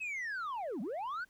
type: linear two-way sweep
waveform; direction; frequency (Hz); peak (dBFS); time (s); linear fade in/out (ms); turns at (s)
sine; down then up; 2621 to 179.6 to 1557; -33; 0-1.25; 20; 0.81
effects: tanh soft clip ceiling -35 dBFS + pink hiss -70 dBFS RMS until 1.29 s